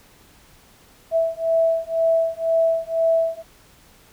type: beating tone pair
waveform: sine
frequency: 656 / 658 Hz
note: E5 / E5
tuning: -9 / -3 cents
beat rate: 2 Hz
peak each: -20 dBFS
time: 1.11-3.43 s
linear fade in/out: 50 ms
effects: pink hiss -52 dBFS RMS until 4.12 s